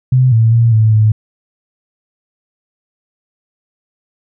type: tone with pitch steps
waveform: sine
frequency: 128.2 / 112.9 / 116.2 / 109.8 / 108.3 Hz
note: C3 / A2 / A#2 / A2 / A2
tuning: -35 / +45 / -5 / -3 / -27 cents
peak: -6 dBFS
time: 0.12-1.12 s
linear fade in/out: 5 ms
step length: 200 ms
effects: none